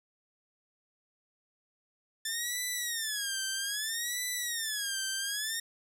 10% pulse tone with vibrato, 1760 Hz, A6, in tune, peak -23 dBFS, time 2.25-5.6 s, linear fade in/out 5 ms, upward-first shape sine, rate 0.62 Hz, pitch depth 210 cents each way, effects none

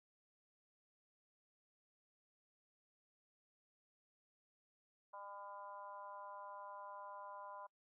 harmonic tone, 201.2 Hz, G3, 45 cents sharp, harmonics 3 / 4 / 5 / 6 / 7, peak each -56 / -58 / -51 / -63 / -63 dBFS, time 5.13-7.67 s, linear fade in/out 10 ms, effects noise-tail reverb RT60 0.1 s tail -26 dB re dry

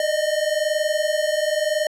square tone pair together, 601.4 / 622.3 Hz, D5 / D#5, +41 / 0 cents, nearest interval minor second, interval 59 cents, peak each -23 dBFS, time 0-1.87 s, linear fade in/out 2 ms, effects low-pass 11000 Hz 12 dB/octave

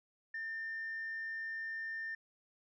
sine tone with frequency modulation, 1800 Hz, A6, 39 cents sharp, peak -37 dBFS, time 0.34-2.15 s, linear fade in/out 5 ms, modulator 66.3 Hz, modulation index 0.2, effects tanh soft clip ceiling -35 dBFS

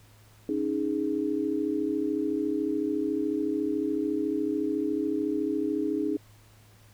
sine chord, C# suspended second, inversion none, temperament equal, 277.2 / 311.1 / 415.3 Hz, C#4 / D#4 / G#4, 0 / 0 / 0 cents, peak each -31 / -28 / -31 dBFS, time 0.49-6.17 s, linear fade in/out 2 ms, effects added 106 Hz sine -55 dBFS peak until 6.93 s + pink hiss -59 dBFS RMS until 6.93 s

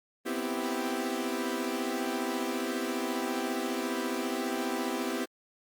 sawtooth chord, C major seventh, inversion third, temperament equal, 246.9 / 261.6 / 329.6 / 392 Hz, B3 / C4 / E4 / G4, 0 / 0 / 0 / 0 cents, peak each -32 dBFS, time 0.25-5.26 s, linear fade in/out 20 ms, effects Opus 32 kbps

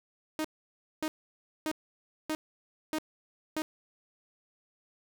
sawtooth tone bursts, 311.1 Hz, D#4, in tune, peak -26 dBFS, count 6, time 0.39-3.62 s, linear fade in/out 0 ms, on 55 ms, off 580 ms, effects none

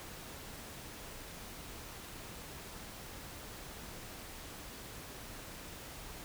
silence, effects pink hiss -48 dBFS RMS until 6.24 s

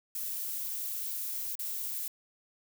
violet noise with dropouts, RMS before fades -36 dBFS, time 0.15-2.08 s, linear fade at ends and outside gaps 2 ms, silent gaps 1.554-1.592 s, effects none

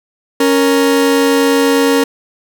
40% pulse tone pair together, 277.2 / 465.9 Hz, C#4 / A#4, 0 / -1 cents, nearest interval major sixth, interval 899 cents, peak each -11 dBFS, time 0.4-2.04 s, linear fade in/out 5 ms, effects none

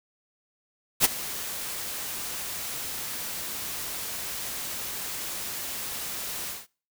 white noise with ADSR envelope, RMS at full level -17 dBFS, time 1-6.67 s, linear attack 46 ms, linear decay 21 ms, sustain -17 dB, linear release 180 ms, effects noise-tail reverb RT60 0.4 s tail -24 dB re dry

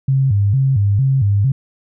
sine tone with vibrato, 116.54 Hz, A#2, in tune, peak -11 dBFS, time 0.08-1.52 s, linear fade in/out 5 ms, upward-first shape square, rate 2.2 Hz, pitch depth 250 cents each way, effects none

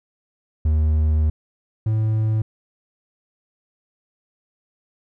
triangle tone pair in turn, 77.3 / 109.32 Hz, D#2 / A2, -11 / -11 cents, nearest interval tritone, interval 600 cents, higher second, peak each -13 / -15 dBFS, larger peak first, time 0.65-1.3 / 1.86-2.42 s, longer first, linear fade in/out 5 ms, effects none

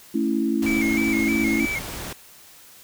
sine chord, A major, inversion none, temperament equal, 220 / 277.2 / 329.6 Hz, A3 / C#4 / E4, 0 / 0 / 0 cents, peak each -24 dBFS, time 0.14-1.66 s, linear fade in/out 10 ms
pink noise, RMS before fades -33 dBFS, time 0.62-2.13 s, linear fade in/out 5 ms
triangle tone with vibrato, 2229 Hz, C#7, 9 cents sharp, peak -23 dBFS, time 0.66-1.79 s, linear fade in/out 5 ms, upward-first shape square, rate 3.2 Hz, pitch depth 59 cents each way
effects white hiss -48 dBFS RMS until 2.83 s

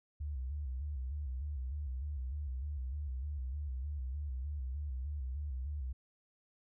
sine tone with vibrato, 68.7 Hz, C#2, 15 cents flat, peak -36 dBFS, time 0.2-5.93 s, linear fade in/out 10 ms, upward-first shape square, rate 3.3 Hz, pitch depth 120 cents each way, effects none

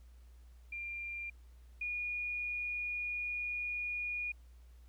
sine tone pair in turn, 2387 / 2443 Hz, D7 / D#7, +28 / -32 cents, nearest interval unison, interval 40 cents, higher second, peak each -39 / -35 dBFS, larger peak second, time 0.72-1.3 / 1.81-4.32 s, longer second, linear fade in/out 5 ms, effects added 60 Hz sine -54 dBFS peak until 4.88 s + pink hiss -72 dBFS RMS until 4.88 s

